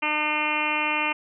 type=harmonic tone; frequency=302.2 Hz; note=D4; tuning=50 cents sharp; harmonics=1 / 2 / 3 / 4 / 5 / 6 / 7 / 8 / 9 / 10; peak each=-34 / -36 / -29 / -31 / -37 / -39 / -30 / -28 / -29 / -37 dBFS; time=0.02-1.13 s; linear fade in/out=10 ms; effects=none